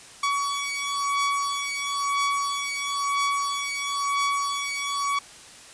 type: beating tone pair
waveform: sawtooth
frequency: 1129 / 1130 Hz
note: C#6 / C#6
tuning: +31 / +33 cents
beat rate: 1 Hz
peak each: -23 / -24 dBFS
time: 0.23-5.19 s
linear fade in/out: 5 ms
effects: white hiss -46 dBFS RMS until 5.73 s + resampled to 22050 Hz